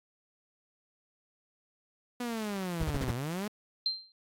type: linear two-way sweep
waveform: sawtooth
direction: down then up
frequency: 247.2 to 116.54 to 215.9 Hz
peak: -29 dBFS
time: 2.2-3.48 s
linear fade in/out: 5 ms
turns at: 3.14 s
type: noise bursts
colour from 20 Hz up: brown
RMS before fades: -31 dBFS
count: 5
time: 2.8-3.114 s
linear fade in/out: 5 ms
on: 38 ms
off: 31 ms
type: tone with exponential decay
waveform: sine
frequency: 4145 Hz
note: C8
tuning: 17 cents flat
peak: -24 dBFS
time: 3.86-4.12 s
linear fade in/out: 1 ms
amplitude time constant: 56 ms
effects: AAC 64 kbps